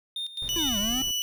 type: tone with tremolo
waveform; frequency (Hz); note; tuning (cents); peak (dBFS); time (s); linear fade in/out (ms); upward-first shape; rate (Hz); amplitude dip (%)
triangle; 3644; A#7; -40; -28; 0.16-0.78; 2; square; 4.7; 75
type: noise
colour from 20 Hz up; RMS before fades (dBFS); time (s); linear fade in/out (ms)
brown; -40; 0.42-1.11; 2
type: tone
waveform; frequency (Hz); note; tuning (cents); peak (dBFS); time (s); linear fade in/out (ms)
30% pulse; 2960; F#7; 0; -23; 0.49-1.22; 0
type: linear two-way sweep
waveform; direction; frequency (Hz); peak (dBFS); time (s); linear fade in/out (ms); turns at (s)
square; down then up; 349.2 to 196 to 268.8; -30; 0.56-1.02; 2; 0.78
effects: none